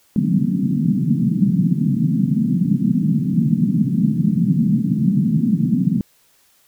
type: band-pass noise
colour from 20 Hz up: white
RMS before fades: -17 dBFS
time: 0.16-6.01 s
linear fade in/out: 2 ms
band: 140 to 240 Hz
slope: 48 dB/octave
effects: white hiss -57 dBFS RMS until 6.67 s